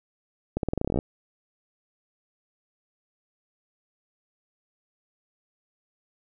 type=accelerating click train; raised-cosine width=2 ms; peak=-12 dBFS; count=14; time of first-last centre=0.57-0.989 s; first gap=62 ms; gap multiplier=0.88; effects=none